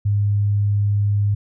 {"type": "tone", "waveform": "sine", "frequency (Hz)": 102.3, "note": "G#2", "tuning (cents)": -26, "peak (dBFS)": -15, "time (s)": [0.05, 1.35], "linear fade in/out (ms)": 10, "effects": []}